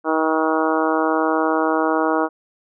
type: harmonic tone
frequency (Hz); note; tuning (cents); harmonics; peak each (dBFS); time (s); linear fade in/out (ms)
158.8; D#3; +36; 2 / 3 / 4 / 5 / 6 / 7 / 8 / 9; -21 / -23 / -24 / -25 / -26 / -26 / -27 / -28; 0.04-2.29; 50
effects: none